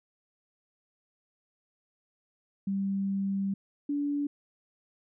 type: tone pair in turn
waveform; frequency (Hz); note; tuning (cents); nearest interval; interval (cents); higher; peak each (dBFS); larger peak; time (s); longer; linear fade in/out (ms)
sine; 196 / 288; G3 / D4; 0 / -34; perfect fifth; 666; second; -27; neither; 2.67-3.54 / 3.89-4.27; first; 5
effects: none